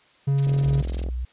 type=tone; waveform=triangle; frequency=138.59 Hz; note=C#3; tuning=in tune; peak=-16 dBFS; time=0.27-0.82 s; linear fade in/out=10 ms
type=noise with tremolo; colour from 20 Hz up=blue; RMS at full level=-32 dBFS; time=0.38-1.04 s; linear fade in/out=2 ms; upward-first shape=sine; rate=20 Hz; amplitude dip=95%
type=click train; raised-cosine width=2 ms; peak=-22 dBFS; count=27; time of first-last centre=0.47-1.088 s; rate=42.1 Hz
type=tone with vibrato; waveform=sine; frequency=61.5 Hz; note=B1; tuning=7 cents flat; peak=-25 dBFS; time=0.65-1.25 s; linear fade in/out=5 ms; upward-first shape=sine; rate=5.8 Hz; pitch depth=9 cents each way
effects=white hiss -57 dBFS RMS until 1.32 s + resampled to 8000 Hz